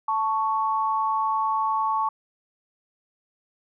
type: tone pair together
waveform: sine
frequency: 880 / 1111.2 Hz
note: A5 / C#6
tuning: 0 / +4 cents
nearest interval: major third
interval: 404 cents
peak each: -24 dBFS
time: 0.08-2.09 s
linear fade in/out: 5 ms
effects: none